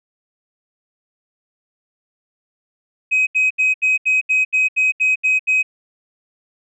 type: tone bursts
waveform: sine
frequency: 2528 Hz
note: D#7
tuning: 27 cents sharp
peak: -11 dBFS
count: 11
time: 3.11-5.63 s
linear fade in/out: 20 ms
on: 160 ms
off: 76 ms
effects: tanh soft clip ceiling -10 dBFS